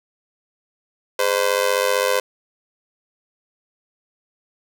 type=tone with amplitude modulation; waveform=sawtooth; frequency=511 Hz; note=C5; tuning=41 cents flat; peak=-9 dBFS; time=1.19-2.2 s; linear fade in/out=5 ms; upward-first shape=sine; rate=95.5 Hz; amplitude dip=95%; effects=none